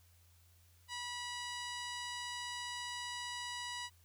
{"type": "tone with low-pass filter", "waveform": "15% pulse", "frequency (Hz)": 975, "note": "B5", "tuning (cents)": -23, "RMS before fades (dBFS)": -43, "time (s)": [0.88, 3.9], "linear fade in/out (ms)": 50, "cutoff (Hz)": 6800, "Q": 5.2, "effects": ["added 86 Hz sine -64 dBFS peak until 4.04 s", "white hiss -70 dBFS RMS until 4.04 s"]}